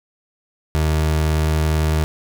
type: tone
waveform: 30% pulse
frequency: 77.78 Hz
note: D#2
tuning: in tune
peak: -13 dBFS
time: 0.75-2.04 s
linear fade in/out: 0 ms
effects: none